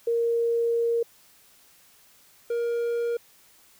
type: tone pair in turn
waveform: sine / triangle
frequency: 466.2 / 470.8 Hz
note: A#4 / A#4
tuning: 0 / +17 cents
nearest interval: unison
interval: 17 cents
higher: second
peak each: -21 / -22 dBFS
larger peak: first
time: 0.07-1.03 / 2.5-3.17 s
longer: first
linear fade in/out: 5 ms
effects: white hiss -57 dBFS RMS until 3.79 s